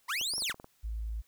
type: linear two-way sweep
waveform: 30% pulse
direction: up then down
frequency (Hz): 873 to 5650 to 873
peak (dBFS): -28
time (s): 0.08-0.53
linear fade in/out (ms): 20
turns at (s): 0.38
type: clicks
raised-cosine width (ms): 1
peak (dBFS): -32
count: 8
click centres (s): 0.213 / 0.337 / 0.381 / 0.422 / 0.497 / 0.544 / 0.599 / 0.644
type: tone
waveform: sine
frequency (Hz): 55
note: A1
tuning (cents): 0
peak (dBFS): -33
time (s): 0.83-1.22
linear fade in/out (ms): 20
effects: white hiss -69 dBFS RMS until 1.27 s